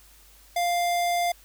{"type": "tone", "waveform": "square", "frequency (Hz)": 698.5, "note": "F5", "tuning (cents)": 0, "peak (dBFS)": -23, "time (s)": [0.56, 1.32], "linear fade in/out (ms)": 5, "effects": ["added 50 Hz sine -55 dBFS peak until 1.44 s", "white hiss -55 dBFS RMS until 1.44 s"]}